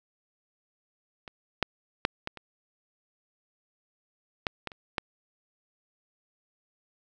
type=clicks; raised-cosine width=0.3 ms; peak=-25 / -7 / -6 / -16 / -26 / -10 / -17 / -29 / -11 dBFS; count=9; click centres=1.278 / 1.627 / 2.051 / 2.274 / 2.373 / 4.468 / 4.673 / 4.718 / 4.982 s; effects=none